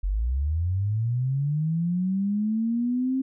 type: linear sweep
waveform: sine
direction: up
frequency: 43.65 to 267 Hz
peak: -22 dBFS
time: 0.03-3.22 s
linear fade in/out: 10 ms
effects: none